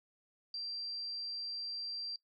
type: tone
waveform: sine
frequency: 4715 Hz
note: D8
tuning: 6 cents sharp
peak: -38 dBFS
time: 0.54-2.16 s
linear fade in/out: 2 ms
effects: noise-tail reverb RT60 0.1 s tail -19 dB re dry